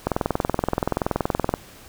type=click train; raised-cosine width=1 ms; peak=-6 dBFS; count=32; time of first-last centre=0.07-1.539 s; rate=21.1 Hz; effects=pink hiss -46 dBFS RMS until 1.88 s